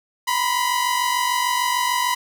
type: tone pair together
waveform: sawtooth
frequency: 966.3 / 1013 Hz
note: B5 / B5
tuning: -38 / +44 cents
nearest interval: minor second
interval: 82 cents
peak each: -18 dBFS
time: 0.27-2.15 s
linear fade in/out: 10 ms
effects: none